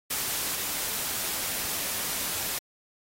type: noise with level steps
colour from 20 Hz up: white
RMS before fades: -29 / -31 dBFS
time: 0.1-2.59 s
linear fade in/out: 10 ms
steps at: 0.55 s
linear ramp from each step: 2 ms
effects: AAC 48 kbps